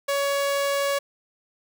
sawtooth tone, 561 Hz, C#5, 21 cents sharp, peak -18 dBFS, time 0.08-0.99 s, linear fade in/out 10 ms, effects none

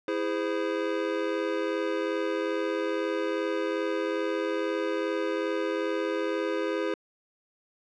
square chord, E augmented, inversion none, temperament just, 329.6 / 412 / 515 Hz, E4 / G#4 / B#4, 0 / -14 / -28 cents, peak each -32 dBFS, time 0.08-6.94 s, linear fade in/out 2 ms, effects low-pass 3000 Hz 12 dB/octave

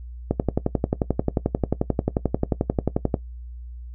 click train, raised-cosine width 2 ms, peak -6 dBFS, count 33, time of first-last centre 0.31-3.142 s, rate 11.3 Hz, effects noise-tail reverb RT60 0.1 s tail -17 dB re dry + added 60 Hz sine -34 dBFS peak until 3.94 s

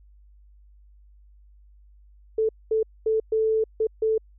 sine tone bursts at uneven times, 440 Hz, A4, in tune, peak -19 dBFS, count 6, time 2.38-2.49 / 2.71-2.83 / 3.06-3.2 / 3.32-3.64 / 3.8-3.87 / 4.02-4.18 s, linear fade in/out 5 ms, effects added 50 Hz sine -50 dBFS peak until 4.38 s

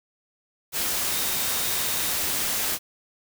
sine tone in noise, 3707 Hz, A#7, 10 cents flat, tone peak -37 dBFS, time 1.09-2.16 s, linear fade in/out 50 ms, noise white, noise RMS -26 dBFS, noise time 0.72-2.79 s, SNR -14 dB, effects none

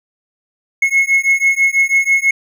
triangle beating tone pair, 2174 / 2180.1 Hz, C#7 / C#7, -34 / -29 cents, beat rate 6.1 Hz, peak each -12 dBFS, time 0.82-2.31 s, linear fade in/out 5 ms, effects none

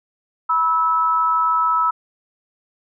sine tone pair together, 977.6 / 1304 Hz, B5 / E6, -18 / -19 cents, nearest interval perfect fourth, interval 499 cents, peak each -20 / -16 dBFS, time 0.49-1.91 s, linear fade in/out 10 ms, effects none

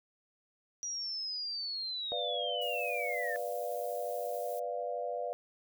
sine linear sweep, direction down, 5800 to 1745 Hz, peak -35 dBFS, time 0.83-3.36 s, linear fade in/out 0 ms
sine chord, B diminished, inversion none, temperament equal, 493.9 / 587.3 / 698.5 Hz, B4 / D5 / F5, 0 / 0 / 0 cents, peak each -38 dBFS, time 2.12-5.33 s, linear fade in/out 0 ms
violet noise, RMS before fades -49 dBFS, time 2.61-4.6 s, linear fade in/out 10 ms
effects none

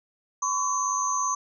sine tone cluster, 1024 / 1122 / 6170 / 6590 Hz, C6 / C#6 / G8 / G#8, -38 / +21 / -28 / -14 cents, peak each -29 / -27 / -29 / -35 dBFS, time 0.42-1.35 s, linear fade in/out 5 ms, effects none

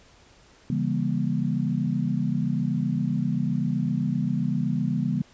sine chord, C# diminished seventh, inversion none, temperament just, 138.59 / 166.31 / 199.57 / 239.5 Hz, C#3 / E3 / G3 / Bb3, 0 / +16 / +31 / +47 cents, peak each -28 dBFS, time 0.7-5.22 s, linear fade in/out 2 ms, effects pink hiss -55 dBFS RMS until 5.33 s + resampled to 16000 Hz

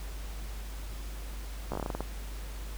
slowing click train, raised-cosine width 1 ms, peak -19 dBFS, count 10, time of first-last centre 1.72-2.006 s, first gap 15 ms, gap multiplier 1.18, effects added 50 Hz sine -37 dBFS peak until 2.77 s + pink hiss -48 dBFS RMS until 2.77 s

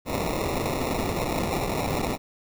violet noise with sample-and-hold, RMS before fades -27 dBFS, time 0.05-2.18 s, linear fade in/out 50 ms, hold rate 1575 Hz, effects none

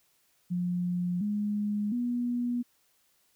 sine tone with pitch steps, 177.5 / 207.5 / 242.5 Hz, F3 / G#3 / B3, +28 / -1 / -31 cents, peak -27 dBFS, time 0.5-2.63 s, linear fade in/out 20 ms, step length 710 ms, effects white hiss -69 dBFS RMS until 3.35 s

